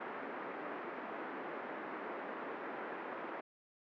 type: band-pass noise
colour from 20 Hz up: pink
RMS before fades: -44 dBFS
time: 0-3.41 s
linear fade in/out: 10 ms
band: 270 to 1900 Hz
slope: 24 dB/octave
effects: none